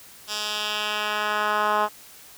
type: tone with band-pass filter sweep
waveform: 10% pulse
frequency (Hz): 210.6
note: G#3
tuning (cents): +24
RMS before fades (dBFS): -25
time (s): 0.27-1.89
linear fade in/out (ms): 50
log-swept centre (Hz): 4900 to 1000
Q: 1.5
effects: white hiss -47 dBFS RMS until 2.37 s